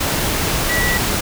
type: tone in noise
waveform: sine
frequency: 1947 Hz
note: B6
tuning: 25 cents flat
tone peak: -18 dBFS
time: 0.69-0.98 s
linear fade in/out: 10 ms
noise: pink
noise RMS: -19 dBFS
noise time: 0-1.21 s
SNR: -2 dB
effects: none

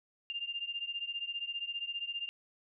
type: beating tone pair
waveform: sine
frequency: 2794 / 2809 Hz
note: F7 / F7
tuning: 0 / +9 cents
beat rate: 15 Hz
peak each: -38 / -40 dBFS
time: 0.3-2.29 s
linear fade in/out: 0 ms
effects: none

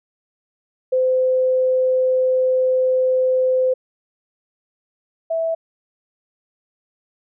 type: tone pair in turn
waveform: sine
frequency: 514 / 655.3 Hz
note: C5 / E5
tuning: -31 / -10 cents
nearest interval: major third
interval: 421 cents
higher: second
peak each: -14 / -18 dBFS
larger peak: first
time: 0.92-3.74 / 5.3-5.55 s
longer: first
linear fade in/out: 10 ms
effects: none

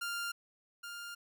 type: tone pair in turn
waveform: sawtooth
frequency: 1396.9 / 1403.4 Hz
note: F6 / F6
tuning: 0 / +8 cents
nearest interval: unison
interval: 8 cents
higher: second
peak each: -32 / -39 dBFS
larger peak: first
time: 0.01-0.32 / 0.83-1.15 s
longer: second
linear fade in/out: 10 ms
effects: none

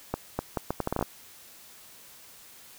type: accelerating click train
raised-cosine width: 1 ms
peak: -13 dBFS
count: 11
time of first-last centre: 0.14-1.026 s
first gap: 250 ms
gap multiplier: 0.73
effects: white hiss -51 dBFS RMS until 2.78 s

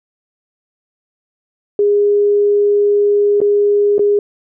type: tone with dropouts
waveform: sine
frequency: 410 Hz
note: G#4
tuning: 22 cents flat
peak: -9 dBFS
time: 1.79-4.19 s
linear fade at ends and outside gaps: 2 ms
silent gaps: 3.404-3.415 / 3.982-3.993 s
effects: none

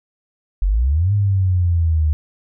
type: exponential two-way sweep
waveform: sine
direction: up then down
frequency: 43.23 to 103.83 to 75.3 Hz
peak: -13 dBFS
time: 0.62-2.13 s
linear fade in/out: 0 ms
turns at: 1.13 s
effects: none

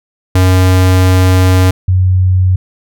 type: tone pair in turn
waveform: square / sine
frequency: 92.5 / 92.5 Hz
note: F#2 / F#2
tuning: 0 / 0 cents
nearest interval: unison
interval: 0 cents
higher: neither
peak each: -6 dBFS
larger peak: neither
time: 0.35-1.71 / 1.88-2.56 s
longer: first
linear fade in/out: 5 ms
effects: none

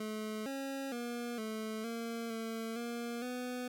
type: tone with pitch steps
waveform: 25% pulse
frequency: 215.7 / 272.1 / 239.1 / 218.4 / 230.8 / 225.5 / 236.2 / 249 Hz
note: A3 / C#4 / A#3 / A3 / A#3 / A3 / A#3 / B3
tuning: -34 / -32 / +44 / -13 / -17 / +43 / +23 / +14 cents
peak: -34 dBFS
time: 0-3.68 s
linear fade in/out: 5 ms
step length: 460 ms
effects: none

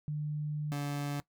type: tone pair in turn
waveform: sine / 30% pulse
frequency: 150 / 143.86 Hz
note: D3 / D3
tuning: +37 / -35 cents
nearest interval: minor second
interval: 72 cents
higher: first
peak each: -32 / -30 dBFS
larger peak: second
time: 0.08-0.72 / 0.72-1.2 s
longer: first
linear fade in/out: 0 ms
effects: noise-tail reverb RT60 0.1 s tail -19 dB re dry

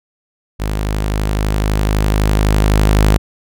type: tone with level ramp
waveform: sawtooth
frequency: 51.91 Hz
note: G#1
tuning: in tune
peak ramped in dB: -13 to -4 dBFS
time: 0.59-3.18 s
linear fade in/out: 20 ms
effects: none

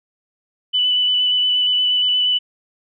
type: tone with vibrato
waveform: sine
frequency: 2984 Hz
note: F#7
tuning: 14 cents sharp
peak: -14 dBFS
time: 0.73-2.39 s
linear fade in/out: 20 ms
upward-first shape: square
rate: 8.5 Hz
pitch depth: 9 cents each way
effects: none

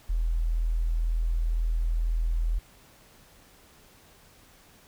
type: tone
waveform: sine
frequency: 41.01 Hz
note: E1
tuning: 8 cents flat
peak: -23 dBFS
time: 0.09-2.59 s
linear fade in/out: 10 ms
effects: pink hiss -56 dBFS RMS until 4.87 s

